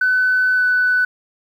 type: tone with pitch glide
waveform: sine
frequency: 1507 to 1494.9 Hz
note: F#6 to F#6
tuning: +31 to +17 cents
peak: -12 dBFS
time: 0.01-1.05 s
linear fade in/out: 5 ms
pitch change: -14 cents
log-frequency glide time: 0.54-0.63 s
effects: tanh soft clip ceiling -8 dBFS + 8-bit